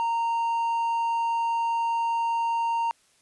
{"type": "tone with hard clipping", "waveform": "sine", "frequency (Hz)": 925, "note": "A#5", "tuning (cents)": -14, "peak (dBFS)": -24, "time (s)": [0, 2.91], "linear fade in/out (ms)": 0, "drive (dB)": 3, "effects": ["white hiss -63 dBFS RMS until 3.21 s", "resampled to 24000 Hz"]}